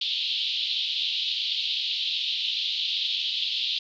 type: band-pass noise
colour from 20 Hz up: white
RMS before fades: -28 dBFS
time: 0.01-3.79 s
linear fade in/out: 5 ms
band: 3000 to 4000 Hz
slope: 48 dB/octave
effects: none